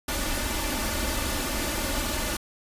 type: noise with comb filter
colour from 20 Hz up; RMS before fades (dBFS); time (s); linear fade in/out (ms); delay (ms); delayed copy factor
pink; -28; 0.08-2.37; 5; 3.4; +0.7
effects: resampled to 32000 Hz